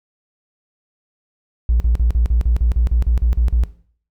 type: tone bursts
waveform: triangle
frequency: 58.27 Hz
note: A#1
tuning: in tune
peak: -8 dBFS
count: 13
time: 1.69-3.636 s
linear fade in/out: 0 ms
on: 110 ms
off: 43 ms
effects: noise-tail reverb RT60 0.5 s tail -18 dB re dry + tanh soft clip ceiling -9 dBFS